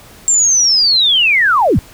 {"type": "linear sweep", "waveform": "sine", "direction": "down", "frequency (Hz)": [7459, 43.05], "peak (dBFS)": -8, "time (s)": [0.28, 1.79], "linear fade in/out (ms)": 0, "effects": ["pink hiss -40 dBFS RMS until 1.93 s"]}